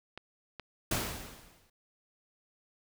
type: clicks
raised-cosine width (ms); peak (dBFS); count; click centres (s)
0.3; -26; 2; 0.176 / 0.597
type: noise with exponential decay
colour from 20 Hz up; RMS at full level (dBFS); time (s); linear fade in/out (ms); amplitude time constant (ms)
pink; -29; 0.91-1.7; 5; 170
effects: none